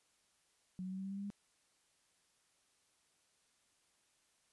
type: tone with pitch steps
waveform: sine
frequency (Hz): 184.2 / 186.66 / 189.16 / 191.69 / 194.25 / 196.85 / 199.48 / 202.2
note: F#3 / F#3 / F#3 / G3 / G3 / G3 / G3 / G#3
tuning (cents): -7 / +15 / +39 / -38 / -16 / +8 / +30 / -46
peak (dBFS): -40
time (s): 0.79-1.302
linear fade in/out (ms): 0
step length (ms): 64
effects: white hiss -75 dBFS RMS until 4.52 s + resampled to 24000 Hz